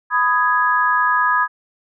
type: chord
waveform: sine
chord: G# minor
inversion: first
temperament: just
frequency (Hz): 996.7 / 1245.9 / 1661.2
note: B5 / D#6 / G#6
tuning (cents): +16 / +2 / 0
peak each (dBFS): -18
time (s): 0.1-1.48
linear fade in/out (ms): 50
effects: none